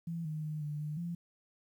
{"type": "tone with pitch steps", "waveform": "sine", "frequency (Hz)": [167.2, 154.7, 153.4, 148.7, 150.9, 171.4], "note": ["E3", "D#3", "D#3", "D3", "D3", "F3"], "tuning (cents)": [25, -10, -24, 22, 47, -32], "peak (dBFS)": -35, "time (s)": [0.07, 1.15], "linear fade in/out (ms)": 5, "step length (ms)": 180, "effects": ["11-bit"]}